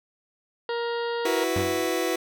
harmonic tone, 470 Hz, A#4, 14 cents sharp, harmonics 1 / 2 / 3 / 4 / 6 / 7 / 8 / 9 / 10, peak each -27 / -33 / -37 / -39 / -43 / -44 / -45 / -46 / -47 dBFS, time 0.69-1.44 s, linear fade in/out 2 ms
sawtooth chord, E suspended second, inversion none, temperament just, 329.6 / 370.8 / 494.4 Hz, E4 / F#4 / B4, 0 / +4 / +2 cents, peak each -24 dBFS, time 1.25-2.16 s, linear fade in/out 5 ms
sawtooth tone with exponential decay, 95.1 Hz, F#2, 48 cents sharp, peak -20 dBFS, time 1.56-1.98 s, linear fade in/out 0 ms, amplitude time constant 90 ms
effects none

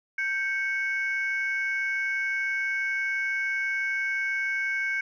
sine tone pair together, 1567.7 / 2217 Hz, G6 / C#7, 0 / 0 cents, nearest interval tritone, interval 600 cents, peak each -27 dBFS, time 0.18-5.01 s, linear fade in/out 5 ms, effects tanh soft clip ceiling -20 dBFS

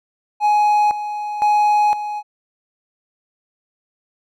triangle tone with tremolo, 837 Hz, G#5, 13 cents sharp, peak -10 dBFS, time 0.4-2.23 s, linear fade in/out 50 ms, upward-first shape square, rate 0.98 Hz, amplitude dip 70%, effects none

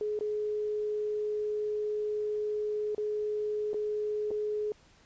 sine tone with dropouts, 422.2 Hz, G#4, 29 cents sharp, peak -29 dBFS, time 0.01-4.72 s, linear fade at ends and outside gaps 1 ms, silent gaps 0.19-0.209 / 2.948-2.98 / 3.733-3.743 / 4.307-4.313 s, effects pink hiss -61 dBFS RMS until 5.05 s + resampled to 16000 Hz

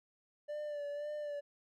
triangle tone with vibrato, 587.3 Hz, D5, in tune, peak -36 dBFS, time 0.48-1.41 s, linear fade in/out 20 ms, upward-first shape sine, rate 1.9 Hz, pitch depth 35 cents each way, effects none

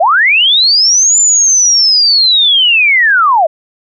sine linear two-way sweep, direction up then down, 597 to 7190 to 597 Hz, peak -5 dBFS, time 0-3.47 s, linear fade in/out 10 ms, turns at 1.19 s, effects none

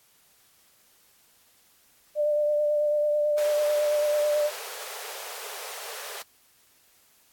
sine tone with vibrato, 595 Hz, D5, 22 cents sharp, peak -21 dBFS, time 2.15-4.51 s, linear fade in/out 50 ms, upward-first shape sine, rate 9.1 Hz, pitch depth 17 cents each way
pink high-pass noise, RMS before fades -38 dBFS, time 3.38-6.22 s, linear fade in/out 0 ms, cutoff 410 Hz, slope 96 dB/octave
effects white hiss -61 dBFS RMS until 7.32 s + AAC 64 kbps

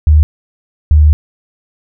sine tone pair in turn, 76.1 / 75.67 Hz, D#2 / D#2, -38 / -48 cents, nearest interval unison, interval 10 cents, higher first, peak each -3 dBFS, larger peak neither, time 0.07-0.23 / 0.91-1.13 s, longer second, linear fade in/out 0 ms, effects none

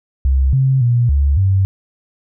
sine tone with pitch steps, 66.5 / 133 / 120.3 / 70.4 / 96.2 Hz, C2 / C3 / B2 / C#2 / G2, +29 / +29 / -45 / +27 / -32 cents, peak -10 dBFS, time 0.25-1.65 s, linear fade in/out 0 ms, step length 280 ms, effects none

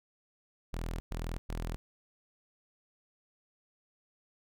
sawtooth tone bursts, 41.2 Hz, E1, in tune, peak -31 dBFS, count 3, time 0.73-1.76 s, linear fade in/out 0 ms, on 270 ms, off 110 ms, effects none

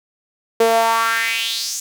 sawtooth tone with high-pass filter sweep, 227.2 Hz, A#3, 44 cents flat, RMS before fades -18 dBFS, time 0.6-1.8 s, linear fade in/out 5 ms, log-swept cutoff 460 to 6900 Hz, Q 4, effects none

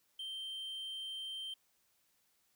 triangle tone, 3134 Hz, G7, 1 cent flat, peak -39 dBFS, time 0.19-1.54 s, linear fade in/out 5 ms, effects white hiss -75 dBFS RMS until 2.55 s

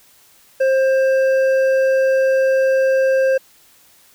sine tone with hard clipping, 530 Hz, C5, 22 cents sharp, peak -14 dBFS, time 0.6-3.38 s, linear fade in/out 10 ms, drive 7 dB, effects white hiss -51 dBFS RMS until 4.14 s

